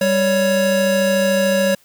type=tone pair together; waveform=square; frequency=196.6 / 556.1 Hz; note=G3 / C#5; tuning=+5 / +5 cents; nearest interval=octave + tritone; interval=1800 cents; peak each=-20 / -16 dBFS; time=0.01-1.75 s; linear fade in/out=5 ms; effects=white hiss -54 dBFS RMS until 1.84 s